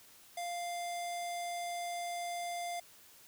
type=tone with low-pass filter; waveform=square; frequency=697 Hz; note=F5; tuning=4 cents flat; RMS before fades=-39 dBFS; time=0.37-2.8 s; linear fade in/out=5 ms; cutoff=9900 Hz; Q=1.7; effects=white hiss -59 dBFS RMS until 3.27 s